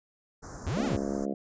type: band-stop noise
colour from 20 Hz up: pink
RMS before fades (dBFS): -42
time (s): 0.42-1.26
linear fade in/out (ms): 20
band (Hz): 1600 to 5600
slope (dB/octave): 48
type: linear two-way sweep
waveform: square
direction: up then down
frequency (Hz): 56.2 to 294.2 to 56.2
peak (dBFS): -29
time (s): 0.66-0.97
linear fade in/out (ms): 10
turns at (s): 0.85
type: harmonic tone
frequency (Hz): 69.1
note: C#2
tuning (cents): -5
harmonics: 3 / 4 / 5 / 6 / 7 / 8 / 9 / 10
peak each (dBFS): -33 / -35 / -37 / -39 / -40 / -41 / -42 / -43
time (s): 0.76-1.34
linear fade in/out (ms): 5
effects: resampled to 16000 Hz